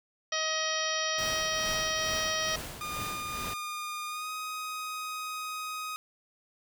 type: harmonic tone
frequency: 631 Hz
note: D#5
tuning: 24 cents sharp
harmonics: 1 / 2 / 3 / 4 / 5 / 6 / 7 / 8 / 9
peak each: -36 / -36 / -35 / -40 / -36 / -40 / -41 / -40 / -35 dBFS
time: 0.32-2.56 s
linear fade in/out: 5 ms
type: noise with tremolo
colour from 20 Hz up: pink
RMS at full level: -38 dBFS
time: 1.18-3.54 s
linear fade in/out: 5 ms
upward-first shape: triangle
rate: 2.3 Hz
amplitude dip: 65%
type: tone with pitch glide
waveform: sawtooth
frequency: 1216 to 1254.5 Hz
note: D#6 to D#6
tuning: -40 to +14 cents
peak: -31 dBFS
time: 2.81-5.96 s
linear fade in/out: 0 ms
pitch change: +54 cents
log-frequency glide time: 4.07-4.3 s
effects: none